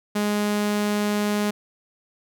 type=tone; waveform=sawtooth; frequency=207.7 Hz; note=G#3; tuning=in tune; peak=-17 dBFS; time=0.15-1.51 s; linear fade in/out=10 ms; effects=none